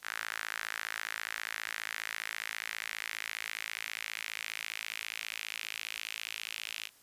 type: tone with high-pass filter sweep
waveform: sawtooth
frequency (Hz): 54.8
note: A1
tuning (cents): -6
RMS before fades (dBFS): -40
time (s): 0.02-6.9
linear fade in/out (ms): 50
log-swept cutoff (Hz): 1600 to 2700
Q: 2.7
effects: white hiss -62 dBFS RMS until 7.02 s + resampled to 32000 Hz